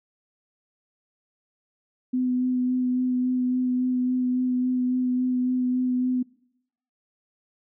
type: tone with vibrato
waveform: sine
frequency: 252 Hz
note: B3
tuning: 35 cents sharp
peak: -21 dBFS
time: 2.13-6.23 s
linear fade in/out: 10 ms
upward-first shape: sine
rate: 3.6 Hz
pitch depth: 14 cents each way
effects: noise-tail reverb RT60 0.8 s tail -23 dB re dry